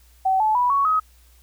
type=tone with pitch steps; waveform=sine; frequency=762 / 865.3 / 982.5 / 1115.6 / 1266.8 Hz; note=G5 / A5 / B5 / C#6 / D#6; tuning=-49 / -29 / -9 / +11 / +31 cents; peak=-16 dBFS; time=0.25-1 s; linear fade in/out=10 ms; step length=150 ms; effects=added 60 Hz sine -51 dBFS peak until 1.42 s + white hiss -58 dBFS RMS until 1.42 s